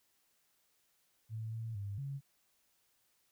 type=tone with pitch steps; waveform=sine; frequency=110.9 / 113 / 100.5 / 138.6 Hz; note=A2 / A2 / G2 / C#3; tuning=+14 / +47 / +44 / 0 cents; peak=-38 dBFS; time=1.29-2.21 s; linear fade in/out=50 ms; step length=230 ms; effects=white hiss -75 dBFS RMS until 3.31 s